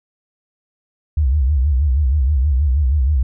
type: tone with vibrato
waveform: sine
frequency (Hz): 69.3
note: C#2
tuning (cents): 0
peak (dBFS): -12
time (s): 1.17-3.23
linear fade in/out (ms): 5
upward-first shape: sine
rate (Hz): 6.3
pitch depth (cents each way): 190
effects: none